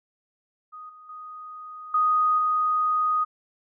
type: tone with level steps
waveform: sine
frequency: 1244.5 Hz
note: D#6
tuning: in tune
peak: -38 / -45 / -37 / -18 / -20 dBFS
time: 0.72-3.25 s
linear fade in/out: 20 ms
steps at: 0.89 / 1.09 / 1.94 / 2.38 s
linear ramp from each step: 5 ms
effects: none